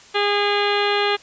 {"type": "harmonic tone with a mistuned harmonic", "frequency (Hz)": 409, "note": "G#4", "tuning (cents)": -26, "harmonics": [1, 2, 3, 4, 5, 6, 7, 8, 9, 10], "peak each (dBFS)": [-21, -24, -26, -27, -28, -29, -29, -30, -31, -31], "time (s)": [0.14, 1.17], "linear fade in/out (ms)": 20, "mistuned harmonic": 9, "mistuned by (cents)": -68, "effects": ["white hiss -46 dBFS RMS until 1.22 s", "resampled to 16000 Hz"]}